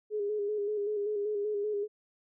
sine tone with vibrato, 415.3 Hz, G#4, in tune, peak -29 dBFS, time 0.1-1.88 s, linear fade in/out 50 ms, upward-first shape square, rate 5.2 Hz, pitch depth 37 cents each way, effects none

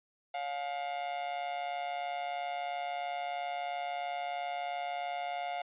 45% pulse tone with amplitude modulation, 709 Hz, F5, 26 cents sharp, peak -31 dBFS, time 0.34-5.62 s, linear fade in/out 5 ms, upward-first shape sine, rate 143 Hz, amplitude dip 70%, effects resampled to 8000 Hz

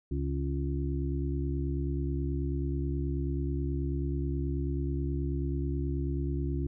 harmonic tone, 69.3 Hz, C#2, in tune, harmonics 1 / 2 / 4 / 5, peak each -31 / -34 / -37 / -38 dBFS, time 0.11-6.67 s, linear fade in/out 5 ms, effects none

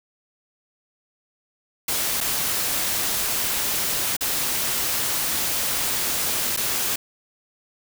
white noise with dropouts, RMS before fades -24 dBFS, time 1.88-6.96 s, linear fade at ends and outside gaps 5 ms, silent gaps 2.206-2.21 / 4.167-4.208 / 6.565-6.572 s, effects none

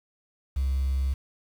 sine tone, 67 Hz, C2, 42 cents sharp, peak -21 dBFS, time 0.56-1.14 s, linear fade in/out 10 ms, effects tanh soft clip ceiling -21 dBFS + 8-bit

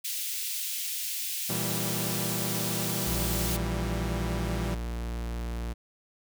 white high-pass noise, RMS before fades -33 dBFS, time 0.04-3.57 s, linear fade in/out 10 ms, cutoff 2400 Hz, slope 24 dB/octave
sawtooth chord, E diminished, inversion second, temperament equal, 116.54 / 164.81 / 196 Hz, Bb2 / E3 / G3, 0 / 0 / 0 cents, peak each -31 dBFS, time 1.49-4.75 s, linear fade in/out 10 ms
45% pulse tone, 58.27 Hz, A#1, in tune, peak -31 dBFS, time 3.06-5.74 s, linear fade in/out 20 ms
effects none

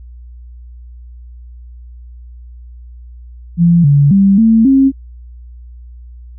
sine tone with pitch steps, 170.9 / 142.6 / 196.3 / 224.4 / 269.6 Hz, F3 / C#3 / G3 / A3 / C#4, -37 / +49 / +3 / +34 / -48 cents, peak -5 dBFS, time 3.57-4.92 s, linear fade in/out 50 ms, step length 270 ms, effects added 60 Hz sine -31 dBFS peak until 6.38 s

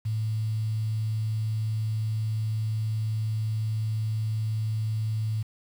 sine tone with quantisation, 109.3 Hz, A2, 11 cents flat, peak -25 dBFS, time 0.05-5.43 s, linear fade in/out 10 ms, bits 8, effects none

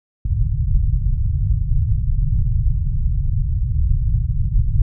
pink low-pass noise, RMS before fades -17 dBFS, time 0.25-4.82 s, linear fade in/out 2 ms, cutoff 140 Hz, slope 48 dB/octave, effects none

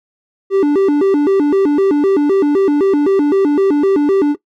triangle tone with vibrato, 337.3 Hz, E4, 40 cents sharp, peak -7 dBFS, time 0.5-4.36 s, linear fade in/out 50 ms, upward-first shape square, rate 3.9 Hz, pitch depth 250 cents each way, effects noise-tail reverb RT60 0.1 s tail -18 dB re dry

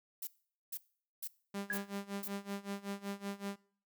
violet noise bursts, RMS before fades -41 dBFS, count 5, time 0.22-2.28 s, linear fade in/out 5 ms, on 52 ms, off 450 ms
sawtooth tone with tremolo, 199.6 Hz, G3, 32 cents sharp, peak -33 dBFS, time 1.54-3.56 s, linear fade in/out 5 ms, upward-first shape sine, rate 5.3 Hz, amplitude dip 90%
sine tone with exponential decay, 1661.2 Hz, G#6, in tune, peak -31 dBFS, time 1.7-1.89 s, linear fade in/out 2 ms, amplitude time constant 40 ms
effects noise-tail reverb RT60 0.5 s tail -21 dB re dry

